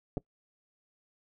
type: clicks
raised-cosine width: 2 ms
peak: -21 dBFS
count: 2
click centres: 0.171 / 0.178 s
effects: noise-tail reverb RT60 0.1 s tail -23 dB re dry